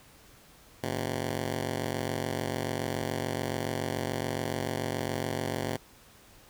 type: ring-modulated tone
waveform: 10% pulse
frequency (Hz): 128.3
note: C3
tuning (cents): -34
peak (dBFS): -19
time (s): 0.83-5.77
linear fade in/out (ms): 5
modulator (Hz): 23.5
effects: pink hiss -56 dBFS RMS until 6.49 s